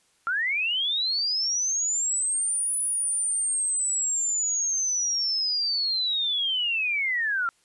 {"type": "linear two-way sweep", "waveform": "sine", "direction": "up then down", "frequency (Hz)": [1340, 9956, 1340], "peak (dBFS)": -23, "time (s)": [0.27, 7.49], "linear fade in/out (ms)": 0, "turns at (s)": 2.76, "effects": ["white hiss -65 dBFS RMS until 7.64 s", "resampled to 24000 Hz"]}